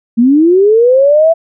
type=linear sweep; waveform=sine; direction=up; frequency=223.3 to 670 Hz; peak=-4 dBFS; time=0.17-1.34 s; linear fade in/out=20 ms; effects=none